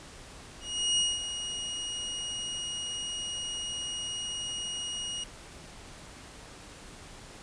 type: tone with ADSR envelope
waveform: sawtooth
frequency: 2880 Hz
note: F#7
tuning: 47 cents flat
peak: -20 dBFS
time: 0.6-5.24 s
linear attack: 380 ms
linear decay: 210 ms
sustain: -10 dB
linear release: 5 ms
effects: pink hiss -48 dBFS RMS until 7.42 s + resampled to 22050 Hz